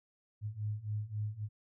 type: beating tone pair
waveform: sine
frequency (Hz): 103.83 / 107.53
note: G#2 / A2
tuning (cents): 0 / -39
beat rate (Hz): 3.7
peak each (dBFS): -39 / -37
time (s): 0.41-1.49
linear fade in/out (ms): 50
effects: none